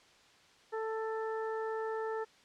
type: harmonic tone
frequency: 442.2 Hz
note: A4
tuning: 9 cents sharp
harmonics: 1 / 2 / 3 / 4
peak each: -35 / -41 / -45 / -47 dBFS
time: 0.72-2.25 s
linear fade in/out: 20 ms
effects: white hiss -62 dBFS RMS until 2.44 s + low-pass 5000 Hz 12 dB/octave